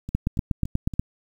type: two click trains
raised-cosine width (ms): 5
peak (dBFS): -20 / -9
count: 4 / 8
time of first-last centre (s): 0.09-0.937 / 0.15-0.995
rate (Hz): 3.54 / 8.28
effects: 8-bit